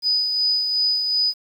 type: tone with tremolo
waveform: sine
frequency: 4977 Hz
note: D#8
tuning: in tune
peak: -16 dBFS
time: 0.02-1.34 s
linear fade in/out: 50 ms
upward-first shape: sine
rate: 2.7 Hz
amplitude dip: 40%
effects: 8-bit